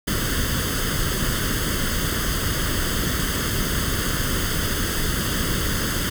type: noise with comb filter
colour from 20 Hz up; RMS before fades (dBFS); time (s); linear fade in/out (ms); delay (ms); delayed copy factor
pink; -23; 0.07-6.1; 10; 0.62; +0.75
effects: none